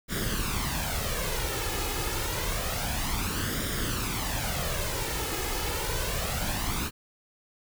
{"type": "noise with flanger", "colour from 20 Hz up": "pink", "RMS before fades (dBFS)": -30, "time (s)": [0.08, 6.91], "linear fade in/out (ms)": 50, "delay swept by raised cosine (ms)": [0.57, 2.37], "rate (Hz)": 0.28, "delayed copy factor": 0.6, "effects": []}